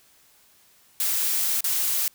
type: noise with dropouts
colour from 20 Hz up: blue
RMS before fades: -24 dBFS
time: 1-2.08 s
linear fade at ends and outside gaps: 1 ms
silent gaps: 1.607-1.642 s
effects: white hiss -58 dBFS RMS until 2.14 s